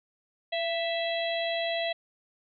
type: harmonic tone with a mistuned harmonic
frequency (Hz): 659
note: E5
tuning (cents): -1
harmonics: 1 / 3 / 4 / 5 / 6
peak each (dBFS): -29 / -36 / -38 / -36 / -38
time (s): 0.52-1.93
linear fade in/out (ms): 10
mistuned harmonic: 1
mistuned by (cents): +36
effects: none